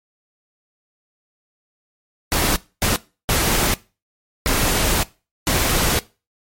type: noise bursts at uneven times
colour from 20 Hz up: pink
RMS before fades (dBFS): -18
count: 5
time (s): 2.32-2.56 / 2.82-2.96 / 3.29-3.74 / 4.46-5.03 / 5.47-5.99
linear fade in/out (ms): 0
effects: noise-tail reverb RT60 0.3 s tail -20 dB re dry + MP3 64 kbps